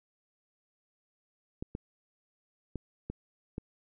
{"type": "clicks", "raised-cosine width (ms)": 3, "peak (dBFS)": -23, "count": 5, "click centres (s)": [1.625, 1.751, 2.757, 3.1, 3.581], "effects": []}